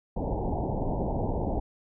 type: low-pass noise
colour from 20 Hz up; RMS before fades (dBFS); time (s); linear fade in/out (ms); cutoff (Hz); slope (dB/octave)
pink; -29; 0.16-1.6; 10; 920; 96
effects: none